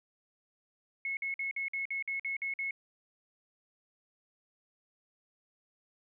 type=tone bursts; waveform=sine; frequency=2184 Hz; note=C#7; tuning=26 cents flat; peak=-32 dBFS; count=10; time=1.05-2.709 s; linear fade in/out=2 ms; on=120 ms; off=51 ms; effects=none